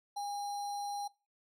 sine tone with sample-and-hold, 813 Hz, G#5, 37 cents flat, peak -35 dBFS, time 0.16-1.08 s, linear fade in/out 10 ms, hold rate 4900 Hz, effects noise-tail reverb RT60 0.3 s tail -22 dB re dry + low-pass 12000 Hz 12 dB/octave

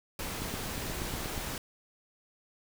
pink noise, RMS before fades -37 dBFS, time 0.19-1.58 s, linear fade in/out 2 ms
click train, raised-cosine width 3 ms, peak -24 dBFS, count 9, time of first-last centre 0.42-1.378 s, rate 8.35 Hz
effects none

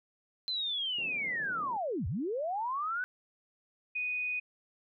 sine linear two-way sweep, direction down then up, 4112 to 68.9 to 1523 Hz, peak -31 dBFS, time 0.48-3.04 s, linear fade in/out 0 ms, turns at 2.07 s
pink band-pass noise, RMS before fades -50 dBFS, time 0.98-1.77 s, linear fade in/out 5 ms, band 150 to 640 Hz, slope 24 dB/octave
sine tone, 2485 Hz, D#7, 3 cents flat, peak -31 dBFS, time 3.95-4.4 s, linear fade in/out 10 ms
effects none

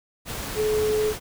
sine tone in noise, 428.1 Hz, A4, 47 cents flat, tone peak -20 dBFS, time 0.55-1.14 s, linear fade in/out 50 ms, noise pink, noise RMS -32 dBFS, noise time 0.25-1.2 s, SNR +9 dB, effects none

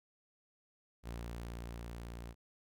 sawtooth tone with level ramp, 58.27 Hz, A#1, in tune, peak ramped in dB -37 to -41 dBFS, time 1.03-2.35 s, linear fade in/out 50 ms, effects none

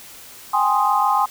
sine chord, Ab major seventh, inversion third, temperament equal, 784 / 830.6 / 1046.5 / 1244.5 Hz, G5 / Ab5 / C6 / Eb6, 0 / 0 / 0 / 0 cents, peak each -23 / -19 / -19 / -22 dBFS, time 0.53-1.26 s, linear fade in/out 10 ms, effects white hiss -41 dBFS RMS until 1.3 s

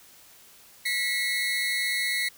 30% pulse tone pair together, 1956 / 2162 Hz, B6 / C#7, -17 / -44 cents, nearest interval major second, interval 173 cents, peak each -25 / -25 dBFS, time 0.85-2.29 s, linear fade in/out 10 ms, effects white hiss -53 dBFS RMS until 2.37 s

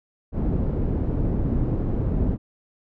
pink low-pass noise, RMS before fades -23 dBFS, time 0.32-2.38 s, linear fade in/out 50 ms, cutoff 320 Hz, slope 12 dB/octave, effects none

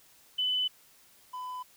sine / triangle tone pair in turn, 3007 / 1003.5 Hz, F#7 / B5, +27 / +27 cents, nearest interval octave + perfect fifth, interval 1900 cents, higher first, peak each -26 / -34 dBFS, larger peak first, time 0.38-0.68 / 1.33-1.63 s, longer neither, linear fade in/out 10 ms, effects white hiss -60 dBFS RMS until 1.76 s

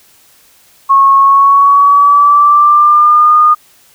sine tone with pitch glide, 1095 to 1222 Hz, C#6 to D#6, -22 to -32 cents, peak -3 dBFS, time 0.89-3.55 s, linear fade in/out 20 ms, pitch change +190 cents, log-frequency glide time 1.18-3.35 s, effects white hiss -46 dBFS RMS until 3.94 s

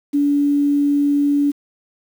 sine tone with quantisation, 286.9 Hz, D4, 40 cents flat, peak -13 dBFS, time 0.13-1.52 s, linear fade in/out 20 ms, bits 7, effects none

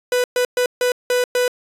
45% pulse tone bursts at uneven times, 495.5 Hz, B4, 6 cents sharp, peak -15 dBFS, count 6, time 0.12-0.24 / 0.36-0.45 / 0.57-0.66 / 0.81-0.92 / 1.1-1.24 / 1.35-1.48 s, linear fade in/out 2 ms, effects resampled to 32000 Hz

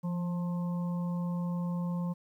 harmonic tone with a mistuned harmonic, 176.9 Hz, F3, 23 cents sharp, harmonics 1 / 3 / 5 / 6, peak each -30 / -45 / -48 / -48 dBFS, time 0.03-2.14 s, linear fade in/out 20 ms, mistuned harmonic 1, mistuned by -36 cents, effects 11-bit

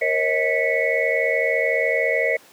sine tone cluster, 470.2 / 544 / 634 / 1971 / 2207 Hz, A#4 / C#5 / D#5 / B6 / C#7, +15 / -33 / +32 / -4 / -8 cents, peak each -24 dBFS, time 0.01-2.37 s, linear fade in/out 10 ms, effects pink hiss -49 dBFS RMS until 2.52 s + high-pass 300 Hz 12 dB/octave

